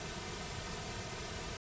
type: noise with comb filter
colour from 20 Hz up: pink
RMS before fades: -42 dBFS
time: 0-1.57 s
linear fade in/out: 2 ms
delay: 3.6 ms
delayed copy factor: -0.7
effects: resampled to 16000 Hz